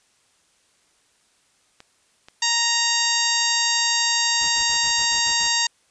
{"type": "clicks", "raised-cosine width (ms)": 0.2, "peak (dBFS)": -25, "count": 5, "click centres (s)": [1.804, 2.285, 3.053, 3.419, 3.79]}
{"type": "harmonic tone", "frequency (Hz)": 932, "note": "A#5", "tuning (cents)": -1, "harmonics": [1, 2, 3, 4, 5, 6, 7, 8], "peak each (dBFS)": [-28, -26, -28, -26, -24, -29, -27, -27], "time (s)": [2.42, 5.67], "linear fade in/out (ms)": 5}
{"type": "noise bursts", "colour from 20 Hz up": "pink", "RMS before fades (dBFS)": -41, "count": 8, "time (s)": [4.4, 5.487], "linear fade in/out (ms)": 20, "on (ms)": 100, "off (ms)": 41}
{"effects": ["white hiss -62 dBFS RMS until 5.9 s", "resampled to 22050 Hz"]}